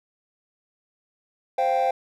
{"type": "chord", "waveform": "triangle", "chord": "C suspended fourth", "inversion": "none", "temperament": "equal", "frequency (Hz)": [523.3, 698.5, 784], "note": ["C5", "F5", "G5"], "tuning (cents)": [0, 0, 0], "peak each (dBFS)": [-22, -22, -20], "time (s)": [1.58, 1.91], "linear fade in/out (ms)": 5, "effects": ["tanh soft clip ceiling -12 dBFS"]}